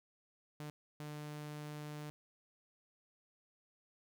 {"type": "tone bursts at uneven times", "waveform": "sawtooth", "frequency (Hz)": 149.5, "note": "D3", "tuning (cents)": 31, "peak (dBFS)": -40, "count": 2, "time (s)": [[0.6, 0.7], [1, 2.1]], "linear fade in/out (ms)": 0, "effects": []}